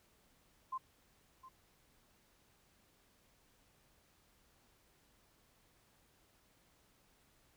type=tone with echo; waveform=sine; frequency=1045 Hz; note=C6; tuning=2 cents flat; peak=-37 dBFS; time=0.72-0.78 s; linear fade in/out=10 ms; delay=710 ms; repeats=1; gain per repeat=-15 dB; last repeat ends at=1.49 s; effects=pink hiss -71 dBFS RMS until 7.56 s